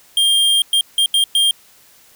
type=tone bursts at uneven times; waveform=square; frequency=3203 Hz; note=G7; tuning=37 cents sharp; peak=-12 dBFS; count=5; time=0.17-0.62 / 0.73-0.81 / 0.98-1.06 / 1.14-1.24 / 1.35-1.51 s; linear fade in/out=2 ms; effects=white hiss -49 dBFS RMS until 2.15 s